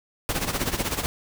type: noise with tremolo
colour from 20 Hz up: pink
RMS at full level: -24 dBFS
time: 0.29-1.06 s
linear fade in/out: 0 ms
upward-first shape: sine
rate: 16 Hz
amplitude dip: 75%
effects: none